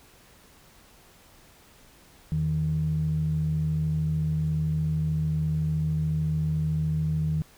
sine tone pair together, 82.5 / 156.17 Hz, E2 / D#3, +2 / +7 cents, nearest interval major seventh, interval 1105 cents, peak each -30 / -23 dBFS, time 2.32-7.42 s, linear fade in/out 0 ms, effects tanh soft clip ceiling -17 dBFS + pink hiss -55 dBFS RMS until 7.57 s

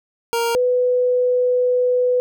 25% pulse / sine tone pair in turn, 466.2 / 497.4 Hz, A#4 / B4, 0 / +12 cents, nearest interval minor second, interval 112 cents, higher second, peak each -14 dBFS, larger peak neither, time 0.33-0.55 / 0.55-2.2 s, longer second, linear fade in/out 0 ms, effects none

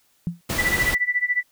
sine tone with exponential decay, 171.5 Hz, F3, 31 cents flat, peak -18 dBFS, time 0.27-0.41 s, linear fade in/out 0 ms, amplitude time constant 30 ms
pink noise, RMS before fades -26 dBFS, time 0.49-0.95 s, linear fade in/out 10 ms
sine tone with tremolo, 1973 Hz, B6, 2 cents flat, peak -16 dBFS, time 0.58-1.43 s, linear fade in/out 10 ms, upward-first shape sine, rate 14 Hz, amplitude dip 90%
effects white hiss -63 dBFS RMS until 1.51 s

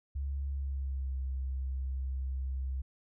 sine tone with pitch glide, 69.3 to 65.83 Hz, C#2 to C2, 0 to +11 cents, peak -32 dBFS, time 0.15-2.82 s, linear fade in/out 10 ms, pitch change -89 cents, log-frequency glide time 0.5-1.17 s, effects none

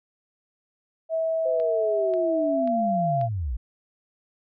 sine tone with pitch glide, 649 to 687.6 Hz, E5 to F5, -27 to -27 cents, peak -22 dBFS, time 1.09-3.29 s, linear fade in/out 50 ms, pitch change +100 cents, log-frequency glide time 2.47-2.78 s
sine linear sweep, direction down, 522 to 50.3 Hz, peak -25 dBFS, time 1.45-3.57 s, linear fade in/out 10 ms
click train, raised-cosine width 0.3 ms, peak -29 dBFS, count 4, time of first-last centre 1.6-3.213 s, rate 1.86 Hz
effects none

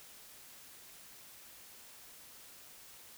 silence, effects white hiss -55 dBFS RMS until 3.17 s

